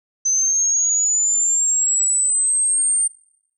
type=linear sweep; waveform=sine; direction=up; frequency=6120 to 8820 Hz; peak=-15 dBFS; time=0.25-3.08 s; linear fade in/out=10 ms; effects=noise-tail reverb RT60 0.8 s tail -25 dB re dry